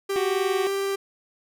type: tone with vibrato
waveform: 45% pulse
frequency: 393.3 Hz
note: G4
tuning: 6 cents sharp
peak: -24 dBFS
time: 0.09-0.96 s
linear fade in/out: 10 ms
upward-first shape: triangle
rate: 19 Hz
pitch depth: 8 cents each way
type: harmonic tone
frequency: 372.1 Hz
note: F#4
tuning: 10 cents sharp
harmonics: 1 / 2 / 3 / 5 / 6 / 7 / 8 / 9 / 10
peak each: -26 / -32 / -36 / -40 / -42 / -43 / -44 / -45 / -46 dBFS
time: 0.16-0.67 s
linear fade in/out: 0 ms
effects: none